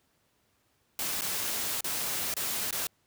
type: noise with dropouts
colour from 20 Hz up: white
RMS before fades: -32 dBFS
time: 0.99-2.87 s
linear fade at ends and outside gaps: 2 ms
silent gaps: 1.211-1.218 / 1.808-1.843 / 2.34-2.366 / 2.709-2.726 s
effects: pink hiss -71 dBFS RMS until 3.06 s + high-pass 60 Hz 12 dB/octave